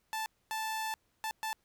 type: tone bursts at uneven times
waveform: sawtooth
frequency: 879 Hz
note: A5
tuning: 2 cents flat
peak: -30 dBFS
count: 4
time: 0.13-0.26 / 0.51-0.94 / 1.24-1.31 / 1.43-1.53 s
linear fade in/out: 0 ms
effects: pink hiss -75 dBFS RMS until 1.64 s